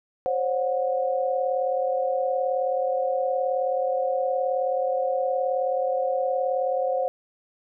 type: tone cluster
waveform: sine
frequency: 526 / 565 / 729 Hz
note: C5 / C#5 / F#5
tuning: +9 / +33 / -26 cents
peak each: -24 / -30 / -27 dBFS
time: 0.26-7.08 s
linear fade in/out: 0 ms
effects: none